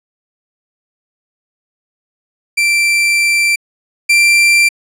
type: tone pair in turn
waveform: 40% pulse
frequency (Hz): 2349 / 2359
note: D7 / D7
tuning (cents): 0 / +7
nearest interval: unison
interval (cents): 7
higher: second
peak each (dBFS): -9 / -6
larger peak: second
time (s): 2.57-3.56 / 4.09-4.69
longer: first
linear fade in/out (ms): 10
effects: low-pass 12000 Hz 12 dB/octave